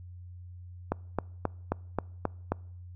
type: click train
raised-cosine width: 1 ms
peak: -13 dBFS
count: 7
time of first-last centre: 0.92-2.52 s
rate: 3.75 Hz
effects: noise-tail reverb RT60 0.7 s tail -26 dB re dry + added 89 Hz sine -43 dBFS peak until 2.95 s